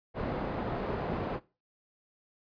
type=low-pass noise; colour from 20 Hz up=white; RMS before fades=-34 dBFS; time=0.14-1.4 s; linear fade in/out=50 ms; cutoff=660 Hz; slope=12 dB/octave; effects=noise-tail reverb RT60 0.3 s tail -19 dB re dry + resampled to 11025 Hz